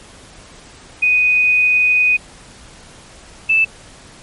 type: tone pair in turn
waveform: sine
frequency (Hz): 2490 / 2636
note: D#7 / E7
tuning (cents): +1 / -1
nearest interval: minor second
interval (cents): 98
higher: second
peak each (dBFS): -10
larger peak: neither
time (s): 1.02-2.17 / 3.49-3.65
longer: first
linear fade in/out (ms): 10
effects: pink hiss -41 dBFS RMS until 4.22 s + MP3 48 kbps